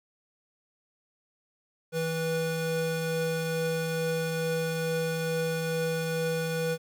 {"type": "tone pair together", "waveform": "square", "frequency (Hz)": [162.4, 489.5], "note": ["E3", "B4"], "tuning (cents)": [-26, -15], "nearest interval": "octave + perfect fifth", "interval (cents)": 1911, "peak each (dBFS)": [-32, -30], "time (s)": [1.92, 6.78], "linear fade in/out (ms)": 50, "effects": ["11-bit"]}